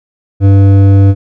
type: tone with hard clipping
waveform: sine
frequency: 98.4 Hz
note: G2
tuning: 7 cents sharp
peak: -4 dBFS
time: 0.4-1.15 s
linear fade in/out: 50 ms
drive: 10 dB
effects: none